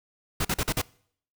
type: noise bursts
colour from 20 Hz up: pink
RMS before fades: -26 dBFS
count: 5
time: 0.4-0.817 s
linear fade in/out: 5 ms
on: 49 ms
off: 43 ms
effects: noise-tail reverb RT60 0.6 s tail -24 dB re dry